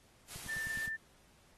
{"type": "noise", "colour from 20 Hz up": "white", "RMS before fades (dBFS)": -47, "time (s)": [0.27, 0.9], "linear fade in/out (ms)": 50}
{"type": "click train", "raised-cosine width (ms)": 5, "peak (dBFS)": -37, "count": 6, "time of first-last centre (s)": [0.36, 0.878], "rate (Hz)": 9.66}
{"type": "tone", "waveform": "sine", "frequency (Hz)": 1780, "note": "A6", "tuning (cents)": 20, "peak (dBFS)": -36, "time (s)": [0.48, 0.97], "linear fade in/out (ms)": 20}
{"effects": ["pink hiss -66 dBFS RMS until 1.57 s", "AAC 32 kbps"]}